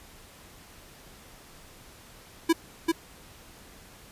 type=tone with echo; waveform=square; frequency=330 Hz; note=E4; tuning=2 cents sharp; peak=-18 dBFS; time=2.49-2.53 s; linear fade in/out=10 ms; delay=390 ms; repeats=1; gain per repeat=-3 dB; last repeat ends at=2.92 s; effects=pink hiss -51 dBFS RMS until 4.11 s + resampled to 32000 Hz